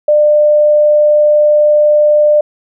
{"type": "tone", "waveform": "sine", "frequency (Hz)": 598, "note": "D5", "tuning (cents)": 31, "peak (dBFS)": -5, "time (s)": [0.08, 2.41], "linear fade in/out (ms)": 5, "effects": []}